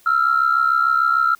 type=tone pair together; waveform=sine; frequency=1318.5 / 1385.2 Hz; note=E6 / F6; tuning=0 / -15 cents; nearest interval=minor second; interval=85 cents; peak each=-16 dBFS; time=0.06-1.35 s; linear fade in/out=5 ms; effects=tanh soft clip ceiling -8 dBFS + white hiss -53 dBFS RMS until 1.39 s